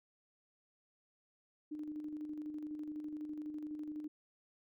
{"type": "tone with tremolo", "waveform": "sine", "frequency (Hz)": 302.5, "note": "D#4", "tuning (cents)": -49, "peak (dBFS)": -39, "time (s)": [1.71, 4.08], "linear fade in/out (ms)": 10, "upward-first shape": "square", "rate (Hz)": 12, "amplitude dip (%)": 40, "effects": []}